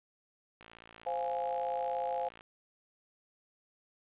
click train, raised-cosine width 0.3 ms, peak -35 dBFS, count 103, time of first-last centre 0.61-2.409 s, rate 56.7 Hz
sine chord, F minor, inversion second, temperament equal, 523.3 / 698.5 / 830.6 Hz, C5 / F5 / Ab5, 0 / 0 / 0 cents, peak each -36 dBFS, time 1.06-2.29 s, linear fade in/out 10 ms
effects resampled to 8000 Hz + 11-bit

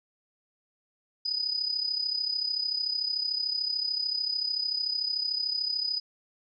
sine tone with amplitude modulation, 4978 Hz, D#8, in tune, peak -24 dBFS, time 1.25-6 s, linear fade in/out 10 ms, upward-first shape sine, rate 33.5 Hz, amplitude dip 70%, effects none

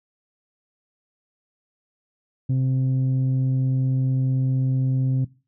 sine tone pair together, 130.81 / 261.6 Hz, C3 / C4, 0 / 0 cents, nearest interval octave, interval 1200 cents, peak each -17 / -27 dBFS, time 2.49-5.25 s, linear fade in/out 10 ms, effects noise-tail reverb RT60 0.3 s tail -19 dB re dry + tanh soft clip ceiling -15 dBFS

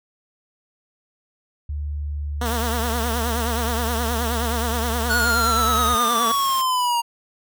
sine tone with pitch glide, 73.42 to 72.66 Hz, D2 to D2, 0 to -18 cents, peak -24 dBFS, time 1.69-5.95 s, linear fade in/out 5 ms, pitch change -18 cents, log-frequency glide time 1.91-2.78 s
10% pulse tone with vibrato, 233.1 Hz, A#3, in tune, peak -15 dBFS, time 2.41-6.32 s, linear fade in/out 5 ms, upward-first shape triangle, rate 9.5 Hz, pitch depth 110 cents each way
white band-stop noise, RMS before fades -33 dBFS, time 2.45-6.62 s, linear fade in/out 10 ms, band 340 to 510 Hz, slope 96 dB/octave
square linear sweep, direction down, 1467 to 932.3 Hz, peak -19 dBFS, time 5.09-7.02 s, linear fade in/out 20 ms
effects none

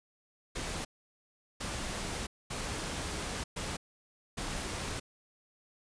pink noise bursts at uneven times, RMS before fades -37 dBFS, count 5, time 0.55-0.85 / 1.6-2.27 / 2.5-3.44 / 3.56-3.77 / 4.37-5 s, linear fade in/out 10 ms, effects resampled to 22050 Hz

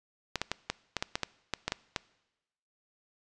clicks, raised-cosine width 0.2 ms, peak -12 dBFS, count 12, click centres 0.357 / 0.416 / 0.516 / 0.7 / 0.967 / 1.025 / 1.155 / 1.233 / 1.537 / 1.68 / 1.721 / 1.962 s, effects noise-tail reverb RT60 1.0 s tail -22 dB re dry + resampled to 22050 Hz

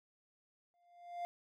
triangle tone with exponential growth, 698.5 Hz, F5, in tune, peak -34 dBFS, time 0.74-1.25 s, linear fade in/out 0 ms, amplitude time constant 110 ms, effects none

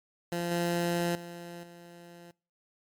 15% pulse tone with level steps, 172.5 Hz, F3, 21 cents flat, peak -24 / -21 / -35 / -42 dBFS, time 0.32-2.31 s, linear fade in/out 2 ms, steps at 0.51 / 1.15 / 1.63 s, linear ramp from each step 5 ms, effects noise-tail reverb RT60 0.4 s tail -24 dB re dry + MP3 96 kbps

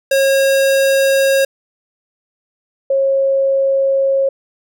square / sine tone pair in turn, 543 / 543 Hz, C#5 / C#5, -36 / -36 cents, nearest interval unison, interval 0 cents, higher neither, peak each -11 dBFS, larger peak neither, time 0.11-1.45 / 2.9-4.29 s, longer second, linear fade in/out 5 ms, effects none

